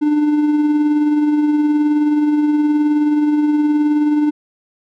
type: tone with tremolo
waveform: triangle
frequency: 298.3 Hz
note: D4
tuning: 27 cents sharp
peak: -8 dBFS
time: 0.01-4.31 s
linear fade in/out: 20 ms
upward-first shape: triangle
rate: 19 Hz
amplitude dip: 40%
effects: none